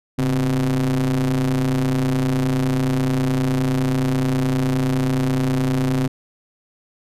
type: ring-modulated tone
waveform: square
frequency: 61.74 Hz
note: B1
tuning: in tune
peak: -15 dBFS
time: 0.18-6.08 s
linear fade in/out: 10 ms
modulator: 200 Hz
effects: resampled to 32000 Hz